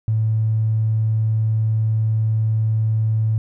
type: tone with tanh clipping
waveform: triangle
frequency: 110 Hz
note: A2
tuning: in tune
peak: -15 dBFS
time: 0.08-3.38 s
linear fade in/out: 0 ms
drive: 2 dB
effects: none